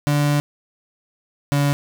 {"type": "tone pair in turn", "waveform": "35% pulse", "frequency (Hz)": [146, 143], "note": ["D3", "D3"], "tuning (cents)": [-10, -46], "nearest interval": "unison", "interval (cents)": 36, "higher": "first", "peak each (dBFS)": -14, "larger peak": "neither", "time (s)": [[0.07, 0.4], [1.52, 1.73]], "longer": "first", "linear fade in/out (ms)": 0, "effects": []}